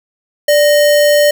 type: tone with sample-and-hold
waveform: sine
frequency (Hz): 587.3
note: D5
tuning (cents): 0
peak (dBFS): -6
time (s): 0.48-1.31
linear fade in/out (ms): 5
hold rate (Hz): 2450
effects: none